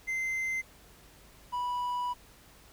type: tone pair in turn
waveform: triangle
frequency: 2074 / 982.2 Hz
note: C7 / B5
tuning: -16 / -10 cents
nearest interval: octave + minor second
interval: 1294 cents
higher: first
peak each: -28 dBFS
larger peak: neither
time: 0.07-0.62 / 1.52-2.14 s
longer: second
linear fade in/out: 20 ms
effects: added 50 Hz sine -61 dBFS peak until 2.72 s + pink hiss -57 dBFS RMS until 2.72 s